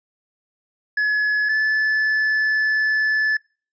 triangle tone pair in turn, 1700 / 1735.7 Hz, G#6 / A6, +40 / -24 cents, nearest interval unison, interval 36 cents, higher second, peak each -15 dBFS, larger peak neither, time 0.97-1.49 / 1.49-3.37 s, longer second, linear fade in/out 5 ms, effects noise-tail reverb RT60 0.4 s tail -25 dB re dry + resampled to 16000 Hz

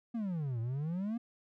triangle exponential two-way sweep, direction down then up, 241.1 to 111.2 to 241.1 Hz, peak -31 dBFS, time 0.14-1.18 s, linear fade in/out 10 ms, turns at 0.6 s, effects none

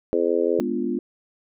harmonic tone, 85.2 Hz, F2, 42 cents flat, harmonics 3 / 4 / 5 / 6 / 7, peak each -30 / -24 / -22 / -24 / -30 dBFS, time 0.13-0.6 s, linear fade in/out 0 ms
sine chord, G# diminished seventh, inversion none, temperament equal, 207.7 / 246.9 / 293.7 / 349.2 Hz, G#3 / B3 / D4 / F4, 0 / 0 / 0 / 0 cents, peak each -30 / -26 / -30 / -27 dBFS, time 0.59-0.99 s, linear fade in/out 2 ms
effects none

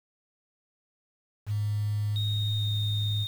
sine tone, 104.5 Hz, G#2, 11 cents sharp, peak -25 dBFS, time 1.46-3.27 s, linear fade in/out 50 ms
sine tone with pitch glide, 3729 to 3682 Hz, A#7 to A#7, 0 to -22 cents, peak -31 dBFS, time 2.16-3.27 s, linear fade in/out 0 ms, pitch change -22 cents, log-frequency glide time 2.3-2.79 s
effects tanh soft clip ceiling -19 dBFS + 8-bit

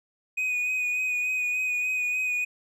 triangle tone with vibrato, 2489 Hz, D#7, in tune, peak -23 dBFS, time 0.37-2.45 s, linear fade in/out 10 ms, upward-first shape sine, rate 3.4 Hz, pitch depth 22 cents each way, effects none

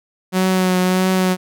sawtooth tone with vibrato, 185 Hz, F#3, in tune, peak -10 dBFS, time 0.32-1.37 s, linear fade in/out 50 ms, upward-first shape triangle, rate 1.6 Hz, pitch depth 25 cents each way, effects none

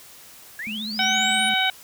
sine linear sweep, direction up, 1624 to 9460 Hz, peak -29 dBFS, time 0.59-1.49 s, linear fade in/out 2 ms
sine tone with vibrato, 214.9 Hz, A3, 41 cents flat, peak -31 dBFS, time 0.67-1.54 s, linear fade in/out 0 ms, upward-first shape triangle, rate 15 Hz, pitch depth 65 cents each way
harmonic tone, 756 Hz, F#5, 37 cents sharp, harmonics 1 / 2 / 3 / 4 / 5, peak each -25 / -25 / -25 / -25 / -25 dBFS, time 0.99-1.7 s, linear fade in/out 2 ms
effects white hiss -46 dBFS RMS until 1.83 s

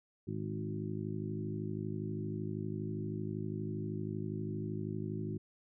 harmonic tone with a mistuned harmonic, 52.6 Hz, G#1, 23 cents sharp, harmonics 2 / 3 / 4 / 5 / 6 / 7, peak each -41 / -41 / -42 / -50 / -44 / -44 dBFS, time 0.27-5.38 s, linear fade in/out 10 ms, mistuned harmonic 2, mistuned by +21 cents, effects none

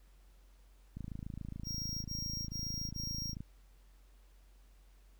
click train, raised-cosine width 5 ms, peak -30 dBFS, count 67, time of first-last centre 0.97-3.405 s, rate 27.1 Hz
square tone bursts, 5600 Hz, F8, 4 cents sharp, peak -39 dBFS, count 4, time 1.64-3.349 s, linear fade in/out 50 ms, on 410 ms, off 23 ms
effects added 46 Hz sine -58 dBFS peak until 5.19 s + pink hiss -71 dBFS RMS until 5.19 s

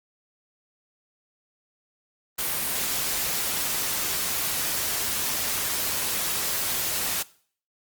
white noise, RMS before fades -27 dBFS, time 2.38-7.23 s, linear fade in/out 10 ms, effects noise-tail reverb RT60 0.5 s tail -20 dB re dry + Opus 32 kbps

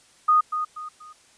sine tone with echo, 1238 Hz, D#6, 9 cents flat, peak -14 dBFS, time 0.28-0.41 s, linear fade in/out 10 ms, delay 240 ms, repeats 3, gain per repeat -9 dB, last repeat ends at 1.13 s, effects white hiss -56 dBFS RMS until 1.37 s + resampled to 22050 Hz

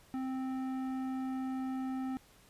sine tone with tanh clipping, 261.6 Hz, C4, in tune, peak -36 dBFS, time 0.14-2.17 s, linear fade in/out 0 ms, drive 13 dB, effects pink hiss -62 dBFS RMS until 2.49 s + resampled to 32000 Hz

